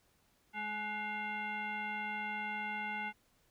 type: tone with frequency modulation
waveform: sine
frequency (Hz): 1480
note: F#6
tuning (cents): 0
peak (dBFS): -36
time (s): 0.53-3.13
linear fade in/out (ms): 50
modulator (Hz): 635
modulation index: 1.7
effects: pink hiss -72 dBFS RMS until 3.5 s